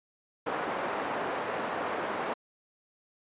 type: band-pass noise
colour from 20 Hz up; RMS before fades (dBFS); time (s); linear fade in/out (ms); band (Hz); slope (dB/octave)
pink; -33; 0.46-2.34; 10; 420 to 1400; 12
effects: resampled to 8000 Hz